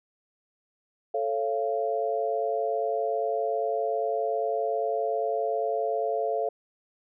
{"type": "chord", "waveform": "sine", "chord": "A augmented", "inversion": "none", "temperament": "just", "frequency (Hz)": [440, 550, 687.5], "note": ["A4", "C#5", "E#5"], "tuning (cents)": [0, -14, -27], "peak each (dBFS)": [-29, -31, -28], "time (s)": [1.14, 6.49], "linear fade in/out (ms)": 5, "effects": []}